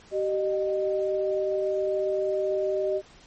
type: tone pair together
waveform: sine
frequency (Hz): 385.4 / 612.4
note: G4 / D#5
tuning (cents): -29 / -28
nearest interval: minor sixth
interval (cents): 801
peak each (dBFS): -26 / -26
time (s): 0.11-3.02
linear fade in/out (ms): 50
effects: pink hiss -53 dBFS RMS until 3.26 s + MP3 32 kbps